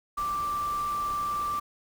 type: tone in noise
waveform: sine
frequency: 1174.7 Hz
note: D6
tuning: in tune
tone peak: -27 dBFS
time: 0.17-1.6 s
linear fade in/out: 10 ms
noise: pink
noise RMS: -43 dBFS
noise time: 0.17-1.6 s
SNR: +13 dB
effects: none